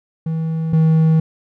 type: tone pair in turn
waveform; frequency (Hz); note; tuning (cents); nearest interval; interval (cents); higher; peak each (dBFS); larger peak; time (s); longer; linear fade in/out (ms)
triangle; 161.3 / 159.82; E3 / D#3; -37 / +47; unison; 16; first; -16 / -8; second; 0.26-0.73 / 0.73-1.2; neither; 5
effects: none